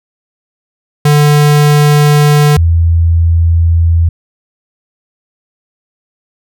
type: tone pair in turn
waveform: square / sine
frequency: 147.7 / 83.54 Hz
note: D3 / E2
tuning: +10 / +24 cents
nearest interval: minor seventh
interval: 986 cents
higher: first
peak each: -5 dBFS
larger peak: neither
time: 1.05-2.57 / 2.57-4.09 s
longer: neither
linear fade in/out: 5 ms
effects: none